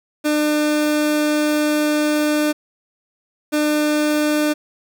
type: tone pair in turn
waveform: 30% pulse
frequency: 300.5 / 300.5 Hz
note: D4 / D4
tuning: +40 / +40 cents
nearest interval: unison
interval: 0 cents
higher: neither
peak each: -13 dBFS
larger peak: neither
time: 0.24-2.53 / 3.52-4.54 s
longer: first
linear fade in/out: 20 ms
effects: none